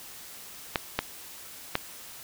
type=clicks; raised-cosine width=0.3 ms; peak=-8 dBFS; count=3; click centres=0.758 / 0.99 / 1.754 s; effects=white hiss -45 dBFS RMS until 2.23 s